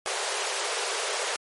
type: high-pass noise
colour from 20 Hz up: pink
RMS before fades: -29 dBFS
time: 0.06-1.36 s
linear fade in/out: 0 ms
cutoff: 380 Hz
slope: 96 dB/octave
effects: low-pass 11000 Hz 12 dB/octave + MP3 48 kbps